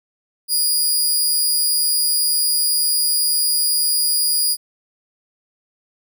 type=tone; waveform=15% pulse; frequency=4874 Hz; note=D#8; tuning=37 cents flat; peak=-9 dBFS; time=0.48-4.57 s; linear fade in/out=50 ms; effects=none